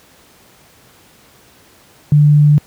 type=tone; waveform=sine; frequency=147.9 Hz; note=D3; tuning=13 cents sharp; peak=-5 dBFS; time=2.12-2.58 s; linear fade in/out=0 ms; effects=pink hiss -47 dBFS RMS until 2.66 s + high-pass 80 Hz 12 dB/octave